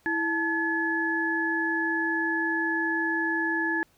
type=tone cluster; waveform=sine; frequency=329.5 / 879 / 1706 Hz; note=E4 / A5 / G#6; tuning=-1 / -2 / +46 cents; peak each=-29 / -33 / -26 dBFS; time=0.06-3.83 s; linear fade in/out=0 ms; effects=pink hiss -64 dBFS RMS until 3.97 s